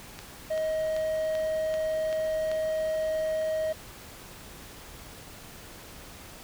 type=click train; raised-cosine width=0.2 ms; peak=-22 dBFS; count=7; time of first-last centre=0.19-2.516 s; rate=2.58 Hz
type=tone; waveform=triangle; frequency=630 Hz; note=D#5; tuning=21 cents sharp; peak=-24 dBFS; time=0.5-3.73 s; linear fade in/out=10 ms
effects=pink hiss -46 dBFS RMS until 6.43 s